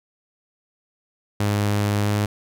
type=tone with pitch glide; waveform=sawtooth; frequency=103 to 103.9 Hz; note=G#2 to G#2; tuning=-14 to +1 cents; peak=-15 dBFS; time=1.4-2.26 s; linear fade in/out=5 ms; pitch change=+15 cents; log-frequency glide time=1.99-2.15 s; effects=none